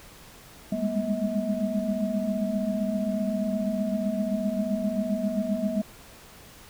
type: tone cluster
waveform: sine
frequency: 197.5 / 205 / 212.7 / 240.8 / 641 Hz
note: G3 / G#3 / G#3 / B3 / E5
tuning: +13 / -22 / +42 / -44 / -49 cents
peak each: -31 dBFS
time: 0.72-5.82 s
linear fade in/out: 5 ms
effects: pink hiss -49 dBFS RMS until 6.69 s